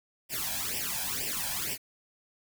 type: noise with flanger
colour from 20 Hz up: white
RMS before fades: -33 dBFS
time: 0.29-1.78 s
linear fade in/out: 50 ms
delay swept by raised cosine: 0.37 to 1.26 ms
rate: 2.1 Hz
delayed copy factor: +0.9
effects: none